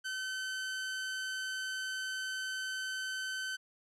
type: tone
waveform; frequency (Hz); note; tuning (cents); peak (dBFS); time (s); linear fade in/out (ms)
sawtooth; 1530; G6; -42; -32; 0.04-3.57; 20
effects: low-pass 9000 Hz 12 dB/octave